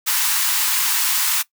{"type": "high-pass noise", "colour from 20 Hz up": "white", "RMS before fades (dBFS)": -19, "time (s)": [0.06, 1.43], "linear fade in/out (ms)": 20, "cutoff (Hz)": 840, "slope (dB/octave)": 96, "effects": ["noise-tail reverb RT60 0.1 s tail -19 dB re dry"]}